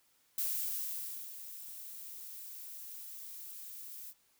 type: noise with ADSR envelope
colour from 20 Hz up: violet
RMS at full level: -34 dBFS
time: 0.38-4.14 s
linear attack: 3 ms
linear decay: 910 ms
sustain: -13 dB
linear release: 49 ms
effects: white hiss -71 dBFS RMS until 4.39 s